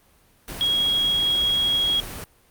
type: tone in noise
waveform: sine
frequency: 3300 Hz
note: G#7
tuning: 12 cents flat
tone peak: -18 dBFS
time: 0.61-2 s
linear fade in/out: 0 ms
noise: pink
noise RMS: -34 dBFS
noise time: 0.48-2.24 s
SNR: +13 dB
effects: pink hiss -58 dBFS RMS until 2.5 s + Opus 32 kbps